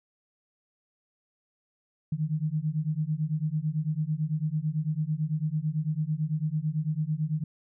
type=beating tone pair; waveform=sine; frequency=150 / 159 Hz; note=D3 / D#3; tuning=+37 / +38 cents; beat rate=9 Hz; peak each=-29 dBFS; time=2.12-7.44 s; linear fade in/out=5 ms; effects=none